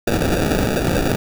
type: noise with sample-and-hold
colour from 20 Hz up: white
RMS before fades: -18 dBFS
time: 0.07-1.16 s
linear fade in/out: 5 ms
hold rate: 1050 Hz
effects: none